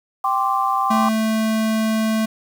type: chord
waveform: sine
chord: G suspended fourth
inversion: none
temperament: equal with one note detuned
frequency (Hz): 784 / 1046.5 / 1168.6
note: G5 / C6 / D6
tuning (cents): 0 / 0 / -9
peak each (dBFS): -21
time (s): 0.24-1.09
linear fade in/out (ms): 5
type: tone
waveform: square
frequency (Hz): 220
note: A3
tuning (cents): 0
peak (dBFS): -18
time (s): 0.9-2.26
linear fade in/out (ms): 10
effects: 7-bit